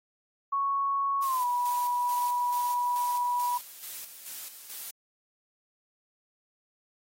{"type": "tone with pitch glide", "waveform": "sine", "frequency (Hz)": [1108, 975.8], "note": ["C#6", "B5"], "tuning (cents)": [-1, -21], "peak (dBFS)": -25, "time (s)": [0.52, 3.58], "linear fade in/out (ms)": 10, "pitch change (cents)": -220, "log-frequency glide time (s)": [1.22, 1.45]}
{"type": "noise with tremolo", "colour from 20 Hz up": "blue", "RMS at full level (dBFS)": -39, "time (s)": [1.22, 4.91], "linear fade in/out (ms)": 5, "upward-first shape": "square", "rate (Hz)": 2.3, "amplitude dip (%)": 55}
{"effects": ["AAC 48 kbps"]}